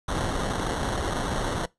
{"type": "noise with sample-and-hold", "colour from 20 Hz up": "pink", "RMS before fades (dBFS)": -28, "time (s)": [0.08, 1.66], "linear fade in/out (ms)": 5, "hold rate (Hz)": 2450, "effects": ["noise-tail reverb RT60 0.2 s tail -22 dB re dry", "resampled to 24000 Hz"]}